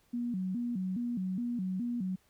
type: tone with vibrato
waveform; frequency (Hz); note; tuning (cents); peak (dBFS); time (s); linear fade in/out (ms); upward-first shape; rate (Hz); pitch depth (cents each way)
sine; 211.4; G#3; +31; -31; 0.13-2.16; 10; square; 2.4; 220
effects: pink hiss -69 dBFS RMS until 2.29 s